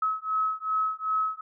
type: beating tone pair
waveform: sine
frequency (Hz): 1284 / 1286.6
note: E6 / E6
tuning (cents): -46 / -42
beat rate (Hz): 2.6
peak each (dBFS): -28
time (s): 0.02-1.41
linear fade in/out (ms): 5
effects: none